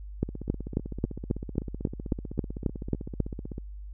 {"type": "two click trains", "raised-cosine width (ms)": 3, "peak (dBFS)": [-23, -12], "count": [53, 12], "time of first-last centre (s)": [[0.29, 3.581], [0.23, 3.203]], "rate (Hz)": [15.8, 3.7], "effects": ["added 50 Hz sine -38 dBFS peak until 3.93 s"]}